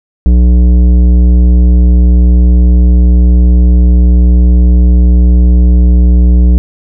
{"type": "tone with tanh clipping", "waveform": "sine", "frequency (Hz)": 60.5, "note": "B1", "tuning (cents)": -35, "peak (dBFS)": -4, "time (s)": [0.26, 6.58], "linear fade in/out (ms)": 0, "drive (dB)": 12, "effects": []}